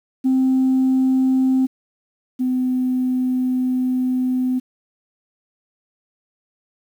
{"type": "tone pair in turn", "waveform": "sine", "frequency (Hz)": [261.2, 254.5], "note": ["C4", "C4"], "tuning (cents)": [-3, -48], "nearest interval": "unison", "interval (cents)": 45, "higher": "first", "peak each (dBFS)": [-12, -16], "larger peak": "first", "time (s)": [[0.24, 1.67], [2.39, 4.6]], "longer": "second", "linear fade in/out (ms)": 20, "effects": ["tanh soft clip ceiling -11 dBFS", "8-bit"]}